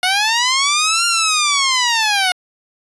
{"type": "linear two-way sweep", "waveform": "10% pulse", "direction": "up then down", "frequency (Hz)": [718, 1400, 718], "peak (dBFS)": -5, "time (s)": [0.03, 2.32], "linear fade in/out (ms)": 2, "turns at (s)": 1.06, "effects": ["resampled to 24000 Hz"]}